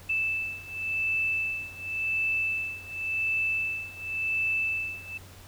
sine beating tone pair, 2637 / 2637.91 Hz, E7 / E7, 0 / +1 cents, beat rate 0.91 Hz, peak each -29 / -31 dBFS, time 0.09-5.18 s, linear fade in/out 10 ms, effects added 92 Hz sine -49 dBFS peak until 5.47 s + pink hiss -51 dBFS RMS until 5.47 s

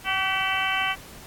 harmonic tone with a mistuned harmonic, 382 Hz, G4, 45 cents flat, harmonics 2 / 3 / 4 / 5 / 6 / 7 / 8, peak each -30 / -30 / -30 / -30 / -30 / -30 / -30 dBFS, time 0.04-0.96 s, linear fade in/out 50 ms, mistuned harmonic 5, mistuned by +46 cents, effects pink hiss -45 dBFS RMS until 1.26 s + AAC 64 kbps

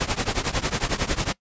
pink noise with tremolo, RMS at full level -21 dBFS, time 0-1.33 s, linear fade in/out 10 ms, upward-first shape triangle, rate 11 Hz, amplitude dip 95%, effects noise-tail reverb RT60 0.1 s tail -22 dB re dry + resampled to 16000 Hz

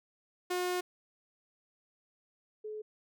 sawtooth / sine tone pair in turn, 360 / 428.1 Hz, F#4 / A4, -47 / -47 cents, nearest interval minor third, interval 300 cents, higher second, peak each -27 / -38 dBFS, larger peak first, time 0.5-0.81 / 2.64-2.82 s, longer first, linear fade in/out 10 ms, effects none

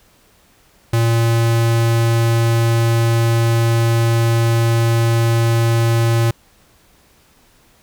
square tone, 115.5 Hz, A#2, 16 cents flat, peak -13 dBFS, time 0.93-6.31 s, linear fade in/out 5 ms, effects pink hiss -53 dBFS RMS until 7.82 s

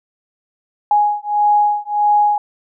sine beating tone pair, 830.6 / 832.2 Hz, G#5 / G#5, 0 / +3 cents, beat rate 1.6 Hz, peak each -15 dBFS, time 0.91-2.38 s, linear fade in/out 2 ms, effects none

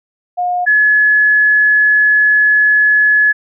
sine tone pair in turn, 716 / 1702.9 Hz, F5 / G#6, +43 / +43 cents, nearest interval octave + minor third, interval 1500 cents, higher second, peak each -13 / -7 dBFS, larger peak second, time 0.37-0.66 / 0.66-3.33 s, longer second, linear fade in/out 20 ms, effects none

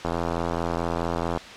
click train, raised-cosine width 1 ms, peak -12 dBFS, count 113, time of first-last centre 0.05-1.374 s, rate 84.6 Hz, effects white hiss -40 dBFS RMS until 1.56 s + low-pass 4000 Hz 12 dB/octave

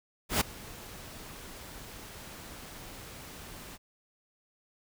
pink noise with ADSR envelope, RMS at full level -24 dBFS, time 0.29-3.78 s, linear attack 120 ms, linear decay 7 ms, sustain -22 dB, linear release 32 ms, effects none

